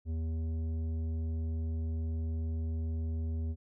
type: tone with tanh clipping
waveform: sine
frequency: 80.6 Hz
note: E2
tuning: 38 cents flat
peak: -33 dBFS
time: 0.05-3.56 s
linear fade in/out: 50 ms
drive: 10 dB
effects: none